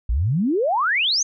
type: exponential sweep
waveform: sine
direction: up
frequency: 51 to 6620 Hz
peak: -17 dBFS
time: 0.09-1.23 s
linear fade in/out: 5 ms
effects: none